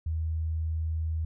sine tone, 80 Hz, D#2, 49 cents sharp, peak -27 dBFS, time 0.06-1.25 s, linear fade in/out 5 ms, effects none

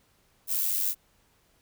violet noise with amplitude modulation, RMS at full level -25 dBFS, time 0.47-0.95 s, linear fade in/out 50 ms, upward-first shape sine, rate 94.1 Hz, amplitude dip 55%, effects pink hiss -66 dBFS RMS until 1.61 s

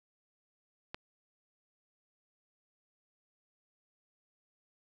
click, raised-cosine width 0.3 ms, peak -23 dBFS, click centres 0.945 s, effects none

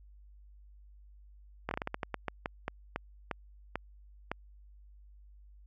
slowing click train, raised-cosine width 0.5 ms, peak -18 dBFS, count 16, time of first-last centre 1.69-4.316 s, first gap 22 ms, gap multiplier 1.26, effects added 50 Hz sine -53 dBFS peak until 5.66 s

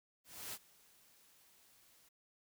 white noise with ADSR envelope, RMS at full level -44 dBFS, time 0.24-2.09 s, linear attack 290 ms, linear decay 50 ms, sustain -23 dB, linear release 8 ms, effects none

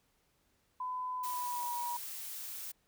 sine tone with pitch glide, 1007 to 961.5 Hz, B5 to B5, +33 to -47 cents, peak -35 dBFS, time 0.8-1.97 s, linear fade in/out 5 ms, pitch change -80 cents, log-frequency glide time 1.18-1.71 s
blue noise, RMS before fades -43 dBFS, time 1.23-2.72 s, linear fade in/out 10 ms
effects pink hiss -74 dBFS RMS until 2.87 s

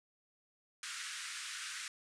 pink band-pass noise, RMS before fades -44 dBFS, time 0.83-1.88 s, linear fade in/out 2 ms, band 1300 to 9700 Hz, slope 48 dB/octave, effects none

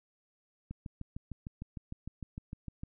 click train, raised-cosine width 5 ms, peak -28 dBFS, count 15, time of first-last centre 0.71-2.834 s, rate 6.59 Hz, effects none

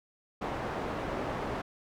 white low-pass noise, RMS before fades -35 dBFS, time 0.41-1.62 s, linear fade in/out 10 ms, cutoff 900 Hz, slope 12 dB/octave, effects none

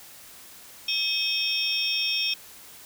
sine tone cluster, 2546 / 3230 / 3626 / 5460 Hz, D#7 / G#7 / A#7 / F8, +39 / -49 / -49 / -40 cents, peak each -29 / -29 / -31 / -28 dBFS, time 0.88-2.34 s, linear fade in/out 5 ms, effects white hiss -47 dBFS RMS until 2.85 s

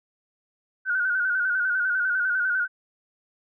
sine tone with vibrato, 1480 Hz, F#6, in tune, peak -21 dBFS, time 0.85-2.68 s, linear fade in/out 50 ms, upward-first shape square, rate 10 Hz, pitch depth 55 cents each way, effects none

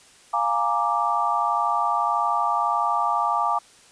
sine chord, Bb dominant seventh, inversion second, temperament equal, 698.5 / 830.6 / 932.3 / 1174.7 Hz, F5 / Ab5 / Bb5 / D6, 0 / 0 / 0 / 0 cents, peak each -27 / -26 / -26 / -23 dBFS, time 0.33-3.59 s, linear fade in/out 10 ms, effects white hiss -52 dBFS RMS until 3.91 s + resampled to 22050 Hz

